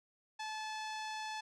sawtooth tone with low-pass filter, 866 Hz, A5, 28 cents flat, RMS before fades -42 dBFS, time 0.39-1.41 s, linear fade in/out 10 ms, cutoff 5600 Hz, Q 1.3, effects none

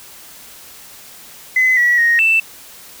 sine tone with pitch steps, 2029 / 1933 / 1869 / 2659 Hz, B6 / B6 / A#6 / E7, +46 / -38 / +4 / +14 cents, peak -9 dBFS, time 1.56-2.4 s, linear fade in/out 5 ms, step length 210 ms, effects tanh soft clip ceiling -5 dBFS + white hiss -39 dBFS RMS until 3 s

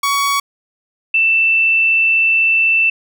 sawtooth / sine tone pair in turn, 1123 / 2664 Hz, C#6 / E7, +22 / +18 cents, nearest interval octave + minor third, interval 1496 cents, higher second, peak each -10 dBFS, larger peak neither, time 0.03-0.4 / 1.14-2.9 s, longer second, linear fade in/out 5 ms, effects none

